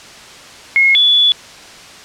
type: tone pair in turn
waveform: sine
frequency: 2163 / 3434 Hz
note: C#7 / A7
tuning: -43 / -43 cents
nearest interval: minor sixth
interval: 800 cents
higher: second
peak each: -7 dBFS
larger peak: neither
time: 0.76-0.95 / 0.95-1.32 s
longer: second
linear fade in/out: 0 ms
effects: white hiss -36 dBFS RMS until 2.04 s + low-pass 6000 Hz 12 dB/octave